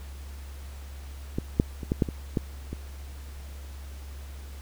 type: clicks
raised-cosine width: 3 ms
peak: -14 / -6 / -23 / -11 / -8 / -19 / -11 / -21 dBFS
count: 8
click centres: 1.385 / 1.599 / 1.832 / 1.919 / 2.022 / 2.088 / 2.372 / 2.73 s
effects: added 69 Hz sine -38 dBFS peak until 4.61 s + pink hiss -51 dBFS RMS until 4.61 s